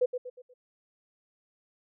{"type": "tone with echo", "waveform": "sine", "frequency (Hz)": 499.4, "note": "B4", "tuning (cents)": 19, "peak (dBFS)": -21, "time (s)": [0.01, 0.06], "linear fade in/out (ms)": 10, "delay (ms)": 120, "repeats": 4, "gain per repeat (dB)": -8, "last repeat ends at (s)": 0.54, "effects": []}